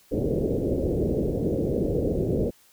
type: low-pass noise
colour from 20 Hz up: white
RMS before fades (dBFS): -25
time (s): 0.11-2.51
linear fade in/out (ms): 20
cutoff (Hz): 530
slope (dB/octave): 48
effects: white hiss -58 dBFS RMS until 2.72 s